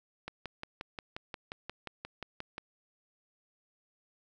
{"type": "click train", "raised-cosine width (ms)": 0.3, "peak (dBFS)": -23, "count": 14, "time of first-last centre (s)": [0.28, 2.581], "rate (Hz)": 5.65, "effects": []}